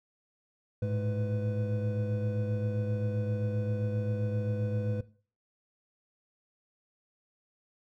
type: tone cluster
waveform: triangle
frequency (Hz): 106.4 / 114 / 212.4 / 498.9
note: G#2 / A#2 / G#3 / B4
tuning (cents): +42 / -38 / +39 / +17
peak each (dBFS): -28 / -37 / -35 / -34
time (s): 0.82-5.01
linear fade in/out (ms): 5
effects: noise-tail reverb RT60 0.4 s tail -17 dB re dry